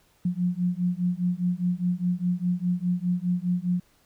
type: beating tone pair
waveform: sine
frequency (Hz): 175.9 / 180.8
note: F3 / F#3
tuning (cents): +13 / -40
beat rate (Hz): 4.9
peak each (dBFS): -26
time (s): 0.25-3.8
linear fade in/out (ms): 5
effects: pink hiss -63 dBFS RMS until 4.05 s